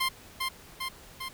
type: tone with echo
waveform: 15% pulse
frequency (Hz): 1052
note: C6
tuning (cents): +9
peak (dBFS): -19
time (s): 0-0.09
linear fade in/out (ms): 10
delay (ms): 400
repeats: 3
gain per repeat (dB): -3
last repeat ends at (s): 1.29
effects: pink hiss -51 dBFS RMS until 1.33 s